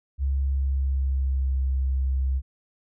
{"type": "tone with pitch glide", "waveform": "sine", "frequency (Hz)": [68.2, 66.14], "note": ["C#2", "C2"], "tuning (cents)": [-28, 19], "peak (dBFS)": -21, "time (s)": [0.18, 2.42], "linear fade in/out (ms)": 50, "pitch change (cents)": -53, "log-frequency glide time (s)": [0.4, 1.59], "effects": []}